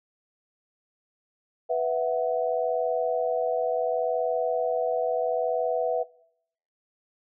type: chord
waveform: sine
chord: B suspended fourth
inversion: none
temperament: equal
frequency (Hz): 493.9 / 659.3 / 740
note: B4 / E5 / F#5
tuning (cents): 0 / 0 / 0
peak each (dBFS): -26 / -26 / -30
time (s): 1.69-6.04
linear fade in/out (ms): 20
effects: noise-tail reverb RT60 0.7 s tail -22 dB re dry

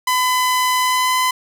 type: tone with pitch glide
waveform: sawtooth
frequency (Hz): 1008 to 1016.2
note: B5 to B5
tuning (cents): +35 to +49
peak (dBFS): -11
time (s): 0.07-1.31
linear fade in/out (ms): 5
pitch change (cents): +14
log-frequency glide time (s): 0.8-1.18
effects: none

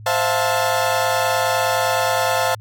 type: chord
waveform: 30% pulse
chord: F major seventh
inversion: second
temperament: equal with one note detuned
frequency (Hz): 523.3 / 659.3 / 709 / 880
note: C5 / E5 / F5 / A5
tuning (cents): 0 / 0 / +26 / 0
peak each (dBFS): -20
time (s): 0.06-2.55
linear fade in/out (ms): 5
effects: added 107 Hz sine -35 dBFS peak until 2.6 s

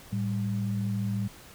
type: tone pair together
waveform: sine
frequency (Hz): 110.8 / 196.57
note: A2 / G3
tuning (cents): +13 / +5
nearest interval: minor seventh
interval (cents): 992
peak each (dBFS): -29 / -30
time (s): 0.12-1.28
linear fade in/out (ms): 10
effects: pink hiss -50 dBFS RMS until 1.54 s

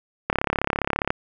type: click train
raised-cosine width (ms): 0.5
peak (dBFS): -5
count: 29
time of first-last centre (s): 0.3-1.105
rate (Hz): 34.8
effects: none

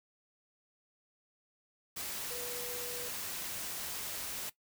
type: tone in noise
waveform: sine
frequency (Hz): 488.1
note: B4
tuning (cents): -20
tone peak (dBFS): -44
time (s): 2.3-3.09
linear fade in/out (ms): 10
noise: white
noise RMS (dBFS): -40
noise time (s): 1.96-4.5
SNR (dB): -7
effects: noise-tail reverb RT60 0.1 s tail -17 dB re dry

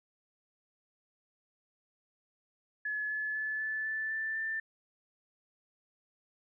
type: tone with pitch steps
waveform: sine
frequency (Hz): 1707 / 1718.9 / 1730.8 / 1742.9 / 1755 / 1767.2 / 1779.5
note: G#6 / A6 / A6 / A6 / A6 / A6 / A6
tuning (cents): +47 / -41 / -29 / -17 / -5 / +7 / +19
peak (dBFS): -32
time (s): 2.85-4.6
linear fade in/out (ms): 5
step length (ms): 250
effects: none

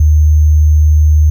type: tone with sample-and-hold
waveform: sine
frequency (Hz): 76.4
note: D#2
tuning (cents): -31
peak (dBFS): -4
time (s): 0-1.3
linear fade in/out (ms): 5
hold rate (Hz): 6300
effects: none

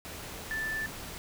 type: tone in noise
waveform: sine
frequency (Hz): 1760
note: A6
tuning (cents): 0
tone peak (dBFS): -31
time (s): 0.51-0.86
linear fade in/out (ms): 0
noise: pink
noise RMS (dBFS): -42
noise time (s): 0.05-1.18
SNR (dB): +8
effects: none

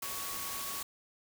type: tone in noise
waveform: sine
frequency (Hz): 1118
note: C#6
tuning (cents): +14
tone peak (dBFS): -45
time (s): 0.02-0.83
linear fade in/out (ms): 5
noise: white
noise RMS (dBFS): -39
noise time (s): 0.02-0.83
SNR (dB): -9
effects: none

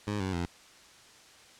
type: tone with pitch steps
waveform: 15% pulse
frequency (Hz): 103.83 / 94.66 / 86.31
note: G#2 / F#2 / F2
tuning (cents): 0 / +40 / -20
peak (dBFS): -24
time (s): 0.07-0.46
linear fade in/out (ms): 5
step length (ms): 130
effects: white hiss -55 dBFS RMS until 1.59 s + low-pass 7000 Hz 12 dB/octave

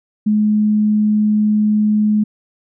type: tone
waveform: sine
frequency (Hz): 211.8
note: G#3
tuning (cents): +34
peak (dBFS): -11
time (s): 0.26-2.24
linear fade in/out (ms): 10
effects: none

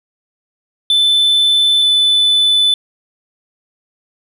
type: tone pair in turn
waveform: sine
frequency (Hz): 3520 / 3501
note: A7 / A7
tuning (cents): 0 / -9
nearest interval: unison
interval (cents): 9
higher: first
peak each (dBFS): -6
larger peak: neither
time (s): 0.9-1.82 / 1.82-2.74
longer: neither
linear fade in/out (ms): 2
effects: tanh soft clip ceiling -8 dBFS

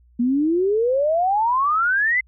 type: exponential sweep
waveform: sine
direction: up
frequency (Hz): 233.1 to 2082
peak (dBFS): -16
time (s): 0.19-2.21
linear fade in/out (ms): 10
effects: added 60 Hz sine -51 dBFS peak until 2.27 s

